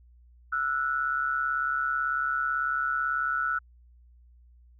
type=tone pair together; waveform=sine; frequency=1328.9 / 1467 Hz; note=E6 / F#6; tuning=+14 / -15 cents; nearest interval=major second; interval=171 cents; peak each=-28 dBFS; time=0.52-3.59 s; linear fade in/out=10 ms; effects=added 60 Hz sine -53 dBFS peak until 4.79 s